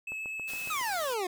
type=tone with vibrato; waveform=triangle; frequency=2596 Hz; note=E7; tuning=27 cents flat; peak=-33 dBFS; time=0.07-0.71 s; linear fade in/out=5 ms; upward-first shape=sine; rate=8.1 Hz; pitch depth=8 cents each way
type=click train; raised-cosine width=1 ms; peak=-32 dBFS; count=6; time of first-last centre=0.12-0.813 s; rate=7.22 Hz
type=noise; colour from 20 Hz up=white; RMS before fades=-43 dBFS; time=0.47-1.15 s; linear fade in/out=20 ms
type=exponential sweep; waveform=25% pulse; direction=down; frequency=1318.5 to 349.2 Hz; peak=-26 dBFS; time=0.7-1.27 s; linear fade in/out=5 ms
effects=none